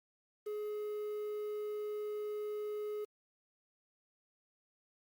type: tone with quantisation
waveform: triangle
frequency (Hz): 421.1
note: G#4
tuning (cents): +24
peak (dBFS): -35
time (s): 0.46-3.05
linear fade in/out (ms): 10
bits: 10
effects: Opus 48 kbps